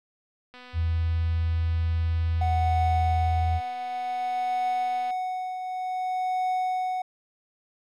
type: click train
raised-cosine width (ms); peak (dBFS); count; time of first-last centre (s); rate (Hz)
0.3; -31; 1138; 0.54-5.106; 249
type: tone with vibrato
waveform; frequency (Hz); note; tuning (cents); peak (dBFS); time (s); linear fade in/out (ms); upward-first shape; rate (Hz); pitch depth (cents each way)
sine; 82.41; E2; 0; -22; 0.73-3.61; 50; triangle; 19; 22
type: tone with tremolo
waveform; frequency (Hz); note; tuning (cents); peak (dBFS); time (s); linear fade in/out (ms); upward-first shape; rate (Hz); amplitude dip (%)
triangle; 740; F#5; 0; -21; 2.41-7.02; 5; triangle; 0.55; 60
effects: none